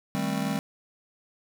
square chord, A half-diminished seventh, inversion second, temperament just, 158.4 / 198 / 220 / 264 Hz, Eb3 / G3 / A3 / C4, +31 / +18 / 0 / +16 cents, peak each -34 / -31 / -34 / -33 dBFS, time 0.15-0.59 s, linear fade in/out 0 ms, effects none

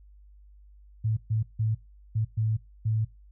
sine tone bursts at uneven times, 110 Hz, A2, in tune, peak -23 dBFS, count 6, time 1.04-1.17 / 1.3-1.43 / 1.59-1.75 / 2.15-2.25 / 2.37-2.57 / 2.85-3.05 s, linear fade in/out 10 ms, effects noise-tail reverb RT60 0.2 s tail -19 dB re dry + added 50 Hz sine -50 dBFS peak until 3.31 s

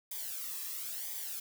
blue noise with flanger, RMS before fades -40 dBFS, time 0.11-1.4 s, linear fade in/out 5 ms, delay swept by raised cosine 0.72 to 1.38 ms, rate 0.99 Hz, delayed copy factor -0.7, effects none

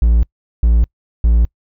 triangle tone bursts, 57.3 Hz, A#1, 29 cents flat, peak -6 dBFS, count 3, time 0.02-1.45 s, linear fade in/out 0 ms, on 210 ms, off 400 ms, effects noise-tail reverb RT60 0.1 s tail -26 dB re dry

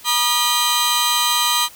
sawtooth tone cluster, 961 / 1221 / 3148 / 4013 Hz, B5 / D#6 / G7 / B7, -48 / -33 / +7 / +27 cents, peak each -18 dBFS, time 0.04-1.69 s, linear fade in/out 50 ms, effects white hiss -43 dBFS RMS until 1.75 s

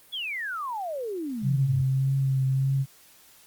sine exponential sweep, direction down, 3482 to 86.9 Hz, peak -29 dBFS, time 0.12-1.83 s, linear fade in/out 20 ms
sine tone with vibrato, 134.2 Hz, C3, 44 cents sharp, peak -21 dBFS, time 1.42-2.86 s, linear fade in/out 50 ms, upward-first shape triangle, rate 1.7 Hz, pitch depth 29 cents each way
effects white hiss -55 dBFS RMS until 3.46 s + Opus 32 kbps

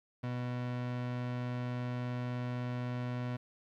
30% pulse tone, 123.47 Hz, B2, in tune, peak -32 dBFS, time 0.23-3.37 s, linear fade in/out 10 ms, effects low-pass 3000 Hz 12 dB/octave + 12-bit

